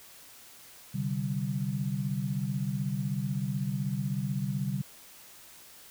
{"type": "chord", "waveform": "sine", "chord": "C suspended second", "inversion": "none", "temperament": "equal with one note detuned", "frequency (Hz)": [130.81, 146.83, 193.63], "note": ["C3", "D3", "G3"], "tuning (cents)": [0, 0, -21], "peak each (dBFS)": -33, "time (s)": [0.94, 4.82], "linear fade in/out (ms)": 10, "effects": ["white hiss -52 dBFS RMS until 5.9 s"]}